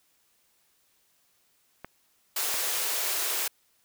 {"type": "clicks", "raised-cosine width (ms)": 0.5, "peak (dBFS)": -23, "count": 2, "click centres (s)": [1.846, 2.542]}
{"type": "high-pass noise", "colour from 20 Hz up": "white", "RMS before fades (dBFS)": -29, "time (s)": [2.36, 3.48], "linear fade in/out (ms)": 5, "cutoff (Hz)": 350, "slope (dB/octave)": 48}
{"effects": ["white hiss -68 dBFS RMS until 3.84 s"]}